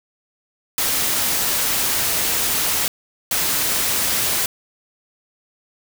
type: noise bursts at uneven times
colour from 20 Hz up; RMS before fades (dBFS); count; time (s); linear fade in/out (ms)
white; -20; 2; 0.78-2.88 / 3.31-4.46; 2
effects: none